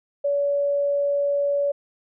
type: tone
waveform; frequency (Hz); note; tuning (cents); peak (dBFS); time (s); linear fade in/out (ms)
sine; 569; C#5; +45; -19; 0.24-1.72; 10
effects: none